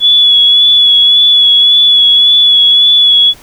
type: tone with vibrato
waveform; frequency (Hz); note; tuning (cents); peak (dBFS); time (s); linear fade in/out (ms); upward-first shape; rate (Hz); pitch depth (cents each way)
sine; 3400; G#7; +40; -3; 0-3.34; 50; sine; 1.8; 24
effects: pink hiss -38 dBFS RMS until 3.42 s